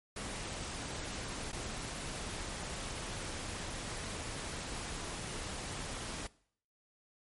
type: noise with dropouts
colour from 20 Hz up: pink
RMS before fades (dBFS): -41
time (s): 0.16-6.27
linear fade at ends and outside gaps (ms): 5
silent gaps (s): 1.517-1.528
effects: noise-tail reverb RT60 0.6 s tail -21 dB re dry + MP3 48 kbps